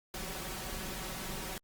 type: noise with comb filter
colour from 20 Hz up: pink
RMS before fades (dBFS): -40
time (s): 0.14-1.58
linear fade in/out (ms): 2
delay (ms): 5.3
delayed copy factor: +0.6
effects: Opus 48 kbps